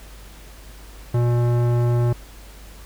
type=tone with tanh clipping; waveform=sine; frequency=120.1 Hz; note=B2; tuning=48 cents flat; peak=-18 dBFS; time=1.14-2.13 s; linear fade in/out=5 ms; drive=17 dB; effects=added 50 Hz sine -40 dBFS peak until 2.85 s + pink hiss -46 dBFS RMS until 2.85 s